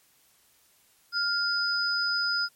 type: tone pair together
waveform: sine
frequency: 1402 / 4996 Hz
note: F6 / D#8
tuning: +6 / +6 cents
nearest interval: octave + minor seventh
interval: 2200 cents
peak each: -27 dBFS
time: 1.12-2.49 s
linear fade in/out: 50 ms
effects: white hiss -63 dBFS RMS until 2.55 s + MP3 64 kbps